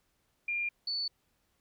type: tone pair in turn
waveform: sine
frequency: 2400 / 4471 Hz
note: D7 / C#8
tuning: +37 / +14 cents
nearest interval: major seventh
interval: 1077 cents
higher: second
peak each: -30 / -31 dBFS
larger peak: first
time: 0.48-0.69 / 0.87-1.08 s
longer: neither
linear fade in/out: 5 ms
effects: pink hiss -75 dBFS RMS until 1.6 s